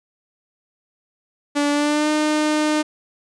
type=tone with pitch glide; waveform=sawtooth; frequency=289.6 to 304.3 Hz; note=D4 to D#4; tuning=-24 to -38 cents; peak=-13 dBFS; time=1.55-2.83 s; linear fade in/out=20 ms; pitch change=+86 cents; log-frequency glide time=1.71-2.1 s; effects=resampled to 22050 Hz